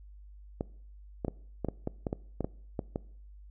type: clicks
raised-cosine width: 2 ms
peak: -18 dBFS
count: 12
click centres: 0.609 / 1.248 / 1.282 / 1.647 / 1.686 / 1.874 / 2.068 / 2.129 / 2.407 / 2.445 / 2.792 / 2.959 s
effects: noise-tail reverb RT60 0.6 s tail -22 dB re dry + added 50 Hz sine -48 dBFS peak until 3.5 s